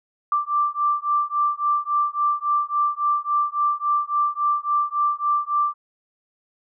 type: beating tone pair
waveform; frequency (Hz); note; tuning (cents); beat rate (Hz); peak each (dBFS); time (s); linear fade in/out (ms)
sine; 1174.7 / 1178.3; D6 / D6; 0 / +5; 3.6; -22; 0.32-5.74; 2
effects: none